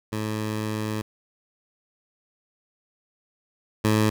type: tone pair in turn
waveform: 15% pulse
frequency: 107.9 / 107.9 Hz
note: A2 / A2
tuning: -33 / -33 cents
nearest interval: unison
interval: 0 cents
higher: neither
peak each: -20 / -12 dBFS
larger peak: second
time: 0.12-1.02 / 3.84-4.1 s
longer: first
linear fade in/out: 10 ms
effects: none